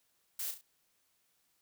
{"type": "noise with echo", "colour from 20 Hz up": "blue", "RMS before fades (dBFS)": -38, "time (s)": [0.39, 0.51], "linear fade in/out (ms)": 5, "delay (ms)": 34, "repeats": 3, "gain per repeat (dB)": -7, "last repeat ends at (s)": 0.612, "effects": ["white hiss -75 dBFS RMS until 1.61 s"]}